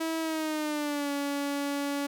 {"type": "tone with pitch glide", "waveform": "sawtooth", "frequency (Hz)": [324, 283.7], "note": ["E4", "C#4"], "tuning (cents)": [-30, 40], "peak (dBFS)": -25, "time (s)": [0, 2.07], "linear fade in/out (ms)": 10, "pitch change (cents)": -230, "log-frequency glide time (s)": [0.2, 1.11], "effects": []}